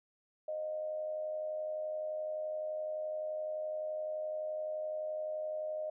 sine tone with amplitude modulation, 618 Hz, D#5, 12 cents flat, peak -33 dBFS, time 0.48-5.9 s, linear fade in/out 5 ms, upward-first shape sine, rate 91.7 Hz, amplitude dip 45%, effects none

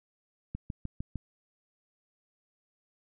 click train, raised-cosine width 5 ms, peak -23 dBFS, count 5, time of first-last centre 0.55-1.157 s, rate 6.59 Hz, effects none

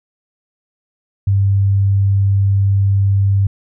sine tone, 98.7 Hz, G2, 12 cents sharp, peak -10 dBFS, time 1.27-3.47 s, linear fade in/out 5 ms, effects none

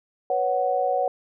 sine chord, B suspended second, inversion none, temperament equal with one note detuned, 493.9 / 554.4 / 742.6 Hz, B4 / C#5 / F#5, 0 / 0 / +6 cents, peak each -27 / -25 / -23 dBFS, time 0.3-1.08 s, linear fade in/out 2 ms, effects none

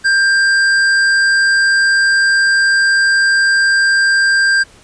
sine tone with tanh clipping, 1588 Hz, G6, 22 cents sharp, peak -11 dBFS, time 0.04-4.64 s, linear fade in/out 20 ms, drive 14 dB, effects pink hiss -44 dBFS RMS until 4.83 s + resampled to 22050 Hz

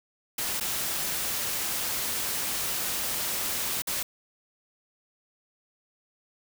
white noise with dropouts, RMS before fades -30 dBFS, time 0.38-4.03 s, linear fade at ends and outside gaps 5 ms, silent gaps 0.6-0.608 / 3.821-3.871 s, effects none

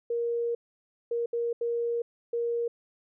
sine tone bursts at uneven times, 470.2 Hz, A#4, 15 cents sharp, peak -26 dBFS, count 5, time 0.1-0.55 / 1.11-1.26 / 1.33-1.53 / 1.61-2.02 / 2.33-2.68 s, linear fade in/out 5 ms, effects none

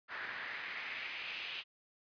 pink noise with band-pass filter sweep, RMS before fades -43 dBFS, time 0.08-1.64 s, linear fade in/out 50 ms, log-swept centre 1600 to 2900 Hz, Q 3.3, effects resampled to 11025 Hz

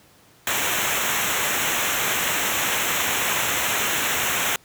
pink noise with comb filter, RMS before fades -23 dBFS, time 0.47-4.56 s, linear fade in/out 2 ms, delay 0.21 ms, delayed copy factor -0.8, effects pink hiss -54 dBFS RMS until 4.64 s + high-pass 80 Hz 12 dB/octave

